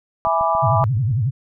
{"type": "chord", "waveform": "sine", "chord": "E dominant seventh", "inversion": "none", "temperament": "equal", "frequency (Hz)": [659.3, 830.6, 987.8, 1174.7], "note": ["E5", "G#5", "B5", "D6"], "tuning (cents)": [0, 0, 0, 0], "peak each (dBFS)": -21, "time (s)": [0.25, 0.84], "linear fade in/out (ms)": 0}
{"type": "click train", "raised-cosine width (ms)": 5, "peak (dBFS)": -23, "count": 7, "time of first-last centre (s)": [0.27, 1.113], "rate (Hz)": 7.12}
{"type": "tone with vibrato", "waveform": "sine", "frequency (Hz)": 118.7, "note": "A#2", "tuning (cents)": 32, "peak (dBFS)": -16, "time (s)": [0.62, 1.31], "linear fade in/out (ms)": 20, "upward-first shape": "sine", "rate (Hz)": 11, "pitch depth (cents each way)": 280}
{"effects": []}